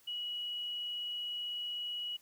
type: tone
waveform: sine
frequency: 2919 Hz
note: F#7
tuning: 24 cents flat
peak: -36 dBFS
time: 0.07-2.17 s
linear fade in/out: 10 ms
effects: white hiss -65 dBFS RMS until 2.21 s